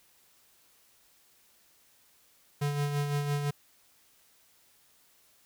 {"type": "tone with tremolo", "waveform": "square", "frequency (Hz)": 144.5, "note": "D3", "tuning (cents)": -28, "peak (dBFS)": -27, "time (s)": [2.61, 3.51], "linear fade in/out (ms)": 10, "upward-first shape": "sine", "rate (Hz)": 5.9, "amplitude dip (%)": 45, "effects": ["white hiss -64 dBFS RMS until 5.45 s"]}